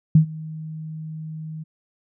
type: tone with ADSR envelope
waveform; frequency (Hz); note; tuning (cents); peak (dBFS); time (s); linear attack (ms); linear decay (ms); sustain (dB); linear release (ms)
sine; 157.3; D#3; +19; -7; 0.15-1.64; 4; 99; -23; 17
effects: none